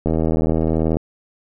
click train, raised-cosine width 2 ms, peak -6 dBFS, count 74, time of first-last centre 0.06-0.969 s, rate 80.3 Hz, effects none

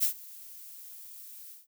violet noise with ADSR envelope, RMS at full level -24 dBFS, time 0-1.67 s, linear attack 30 ms, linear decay 100 ms, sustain -23 dB, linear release 170 ms, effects none

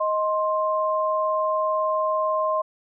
sine tone pair together, 626.1 / 1053 Hz, D#5 / C6, +11 / +11 cents, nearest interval major sixth, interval 900 cents, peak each -23 dBFS, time 0-2.62 s, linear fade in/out 10 ms, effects none

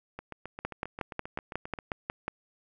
two click trains, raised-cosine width 0.5 ms, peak -24 / -16 dBFS, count 13 / 10, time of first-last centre 0.19-1.788 / 0.65-2.28 s, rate 7.51 / 5.52 Hz, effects none

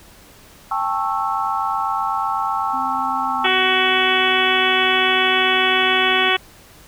sine chord, A dominant seventh, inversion third, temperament just, 792 / 880 / 1100 / 1320 Hz, G5 / A5 / C#6 / E6, +18 / 0 / -14 / +2 cents, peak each -24 dBFS, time 0.71-3.47 s, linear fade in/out 5 ms
sine tone with pitch glide, 260.9 to 254.1 Hz, C4 to B3, -5 to +49 cents, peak -31 dBFS, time 2.73-6.3 s, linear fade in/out 10 ms, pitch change -46 cents, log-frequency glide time 3.26-3.4 s
harmonic tone, 374.4 Hz, F#4, 20 cents sharp, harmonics 1 / 2 / 3 / 4 / 5 / 6 / 7 / 8 / 9, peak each -23 / -23 / -23 / -23 / -23 / -23 / -23 / -23 / -23 dBFS, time 3.44-6.37 s, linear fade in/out 10 ms
effects pink hiss -46 dBFS RMS until 6.87 s

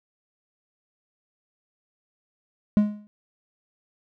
triangle tone with exponential decay, 208.7 Hz, G#3, 9 cents sharp, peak -10 dBFS, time 2.77-3.07 s, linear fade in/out 0 ms, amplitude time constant 65 ms, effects none

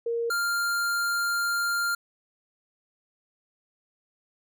sine / square tone pair in turn, 466.2 / 1397 Hz, A#4 / F6, 0 / 0 cents, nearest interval octave + perfect fifth, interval 1900 cents, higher second, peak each -25 / -25 dBFS, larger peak neither, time 0.06-0.3 / 0.3-1.95 s, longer second, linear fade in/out 5 ms, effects none

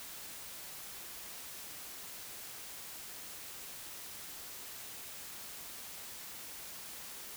silence, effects white hiss -47 dBFS RMS until 7.36 s

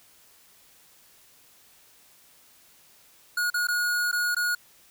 square tone with dropouts, 1445 Hz, F#6, 41 cents flat, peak -24 dBFS, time 3.37-4.55 s, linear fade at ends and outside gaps 5 ms, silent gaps 3.502-3.541 / 3.671-3.684 / 4.115-4.127 / 4.348-4.365 s, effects white hiss -57 dBFS RMS until 4.9 s

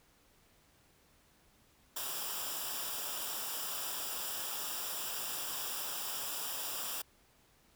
white noise with comb filter, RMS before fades -39 dBFS, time 1.96-7.02 s, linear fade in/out 5 ms, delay 0.47 ms, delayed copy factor -0.7, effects pink hiss -67 dBFS RMS until 7.75 s

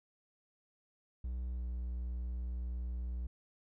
triangle tone with pitch glide, 61.74 to 60.78 Hz, B1 to B1, 0 to -27 cents, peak -34 dBFS, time 1.24-3.27 s, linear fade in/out 5 ms, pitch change -27 cents, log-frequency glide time 1.55-1.61 s, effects none

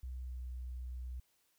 sine tone with pitch glide, 63.2 to 62.26 Hz, B1 to B1, +41 to +15 cents, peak -40 dBFS, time 0.03-1.2 s, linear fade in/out 5 ms, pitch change -26 cents, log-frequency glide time 0.27-0.33 s, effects white hiss -75 dBFS RMS until 1.58 s

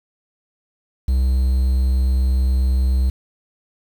triangle tone with quantisation, 64.8 Hz, C2, 16 cents flat, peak -12 dBFS, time 1.08-3.1 s, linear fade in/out 5 ms, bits 7, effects none

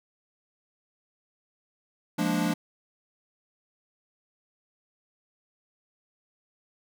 square chord, Bb dominant seventh, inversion second, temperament equal with one note detuned, 174.61 / 208.4 / 233.1 / 293.7 Hz, F3 / Ab3 / Bb3 / D4, 0 / +6 / 0 / 0 cents, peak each -30 / -31 / -32 / -30 dBFS, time 2.18-2.54 s, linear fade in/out 10 ms, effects none

